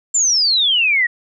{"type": "exponential sweep", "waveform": "sine", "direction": "down", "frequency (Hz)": [7420, 1867], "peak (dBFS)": -12, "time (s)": [0.14, 1.07], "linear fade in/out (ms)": 10, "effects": []}